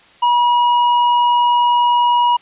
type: tone with tanh clipping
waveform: triangle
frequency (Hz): 965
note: B5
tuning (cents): -40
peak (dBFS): -12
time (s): 0.22-2.37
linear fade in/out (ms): 10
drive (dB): 12
effects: white hiss -47 dBFS RMS until 2.41 s + resampled to 8000 Hz